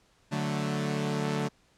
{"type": "chord", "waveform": "sawtooth", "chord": "D major", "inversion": "none", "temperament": "equal", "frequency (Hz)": [146.83, 185, 220], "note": ["D3", "F#3", "A3"], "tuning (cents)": [0, 0, 0], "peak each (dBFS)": [-27, -31, -29], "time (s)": [0.31, 1.49], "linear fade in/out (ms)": 20, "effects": ["pink hiss -65 dBFS RMS until 1.77 s", "low-pass 8000 Hz 12 dB/octave"]}